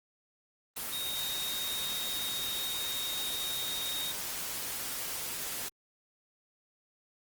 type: tone in noise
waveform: sine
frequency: 3729 Hz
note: A#7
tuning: in tune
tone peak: -35 dBFS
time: 0.92-4.12 s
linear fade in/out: 10 ms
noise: white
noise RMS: -37 dBFS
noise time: 0.76-5.69 s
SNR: -1 dB
effects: Opus 24 kbps